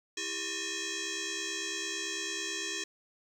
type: tone with frequency modulation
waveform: sine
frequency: 1847 Hz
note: A#6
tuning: 16 cents flat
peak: -33 dBFS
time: 0.17-2.84 s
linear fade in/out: 5 ms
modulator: 725 Hz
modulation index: 7.3
effects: 10-bit